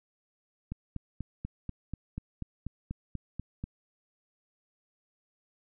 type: click train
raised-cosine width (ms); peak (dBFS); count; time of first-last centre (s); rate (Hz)
5; -23; 13; 0.72-3.64; 4.11
effects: none